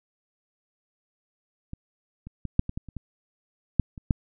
clicks, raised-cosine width 5 ms, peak -23 / -27 / -19 / -6 / -19 / -19 / -29 / -22 / -6 / -27 / -8 dBFS, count 11, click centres 1.734 / 2.27 / 2.453 / 2.594 / 2.694 / 2.775 / 2.887 / 2.967 / 3.797 / 3.978 / 4.108 s, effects none

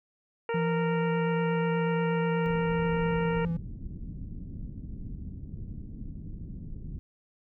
harmonic tone, 463.4 Hz, A#4, 10 cents flat, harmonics 1 / 2 / 3 / 4 / 5 / 6, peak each -29 / -35 / -39 / -41 / -43 / -45 dBFS, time 0.49-3.45 s, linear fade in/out 2 ms
triangle tone with vibrato, 168.4 Hz, E3, 37 cents sharp, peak -25 dBFS, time 0.54-3.57 s, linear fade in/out 5 ms, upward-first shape sine, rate 8.3 Hz, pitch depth 22 cents each way
pink low-pass noise, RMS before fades -39 dBFS, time 2.46-6.99 s, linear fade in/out 0 ms, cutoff 250 Hz, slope 24 dB/octave
effects none

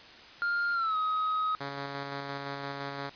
triangle tone with pitch glide, 1403 to 1264.5 Hz, F6 to D#6, +8 to +28 cents, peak -25 dBFS, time 0.42-1.55 s, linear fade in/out 0 ms, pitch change -180 cents, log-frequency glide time 0.73-0.96 s
5% pulse tone with tremolo, 140 Hz, C#3, 18 cents sharp, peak -23 dBFS, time 1.6-3.1 s, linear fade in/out 10 ms, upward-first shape square, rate 5.8 Hz, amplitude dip 25%
effects white hiss -50 dBFS RMS until 3.15 s + resampled to 11025 Hz

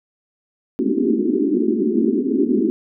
pink band-pass noise, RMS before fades -18 dBFS, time 0.79-2.7 s, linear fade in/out 0 ms, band 210 to 400 Hz, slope 96 dB/octave, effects none

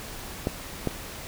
clicks, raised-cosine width 2 ms, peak -11 dBFS, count 2, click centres 0.471 / 0.873 s, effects pink hiss -39 dBFS RMS until 1.27 s

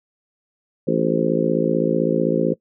harmonic tone with a mistuned harmonic, 55.7 Hz, A1, 22 cents sharp, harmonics 3 / 4 / 5 / 6 / 7 / 8 / 9, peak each -24 / -24 / -24 / -24 / -24 / -24 / -24 dBFS, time 0.87-2.54 s, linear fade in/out 10 ms, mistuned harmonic 9, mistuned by +66 cents, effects noise-tail reverb RT60 0.1 s tail -20 dB re dry

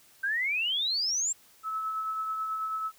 sine exponential sweep, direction up, 1537 to 7600 Hz, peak -26 dBFS, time 0.23-1.33 s, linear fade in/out 10 ms
sine tone with tremolo, 1300 Hz, E6, 24 cents flat, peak -28 dBFS, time 1.63-2.92 s, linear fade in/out 50 ms, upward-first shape triangle, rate 9.2 Hz, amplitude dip 35%
effects white hiss -59 dBFS RMS until 2.98 s

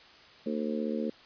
harmonic tone, 75.8 Hz, D#2, 45 cents flat, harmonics 3 / 4 / 5 / 6 / 7, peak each -32 / -37 / -39 / -37 / -38 dBFS, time 0.46-1.1 s, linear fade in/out 5 ms, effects white hiss -54 dBFS RMS until 1.25 s + resampled to 11025 Hz

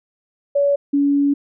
sine tone pair in turn, 567 / 283.5 Hz, C#5 / C#4, +39 / +39 cents, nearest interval octave, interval 1200 cents, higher first, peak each -13 dBFS, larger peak neither, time 0.55-0.76 / 0.93-1.34 s, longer second, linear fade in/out 10 ms, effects none

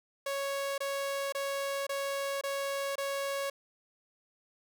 sawtooth tone bursts, 554.4 Hz, C#5, in tune, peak -28 dBFS, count 6, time 0.26-3.5 s, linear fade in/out 5 ms, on 520 ms, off 24 ms, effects none

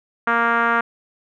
5% pulse tone with low-pass filter, 233.1 Hz, A#3, in tune, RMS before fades -18 dBFS, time 0.27-0.81 s, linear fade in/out 5 ms, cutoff 1400 Hz, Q 2.8, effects none

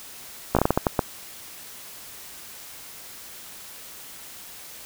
slowing click train, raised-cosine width 1 ms, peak -4 dBFS, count 9, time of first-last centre 0.55-0.992 s, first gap 16 ms, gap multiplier 1.34, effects white hiss -42 dBFS RMS until 4.85 s

